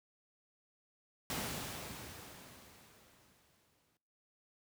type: noise with exponential decay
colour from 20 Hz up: pink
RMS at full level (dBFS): -37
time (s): 1.3-3.97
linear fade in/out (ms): 1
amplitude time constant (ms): 580
effects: noise-tail reverb RT60 0.6 s tail -20 dB re dry + high-pass 80 Hz 12 dB/octave